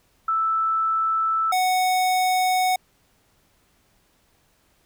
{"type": "tone pair in turn", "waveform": ["sine", "square"], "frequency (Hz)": [1318.5, 740], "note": ["E6", "F#5"], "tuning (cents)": [0, 0], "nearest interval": "minor seventh", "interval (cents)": 1000, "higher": "first", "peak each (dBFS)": -19, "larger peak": "neither", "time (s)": [[0.28, 1.52], [1.52, 2.76]], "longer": "neither", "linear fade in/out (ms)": 5, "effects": ["pink hiss -63 dBFS RMS until 4.85 s"]}